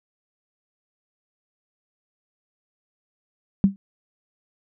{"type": "tone with exponential decay", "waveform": "sine", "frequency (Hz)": 196, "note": "G3", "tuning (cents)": 0, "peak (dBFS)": -8, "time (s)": [3.64, 3.76], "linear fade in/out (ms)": 0, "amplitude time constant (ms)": 26, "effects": []}